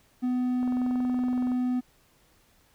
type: tone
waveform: triangle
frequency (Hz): 250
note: B3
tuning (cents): +21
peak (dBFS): -22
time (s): 0.22-1.81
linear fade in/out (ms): 20
type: click train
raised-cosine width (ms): 1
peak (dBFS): -28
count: 20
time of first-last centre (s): 0.63-1.518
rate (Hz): 21.4
effects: pink hiss -63 dBFS RMS until 2.74 s